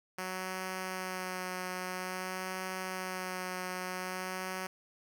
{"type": "tone with vibrato", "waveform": "5% pulse", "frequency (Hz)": 185, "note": "F#3", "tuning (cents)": 0, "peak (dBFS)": -25, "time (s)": [0.18, 4.67], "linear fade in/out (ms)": 5, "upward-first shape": "sine", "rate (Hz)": 0.5, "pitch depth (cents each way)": 16, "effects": []}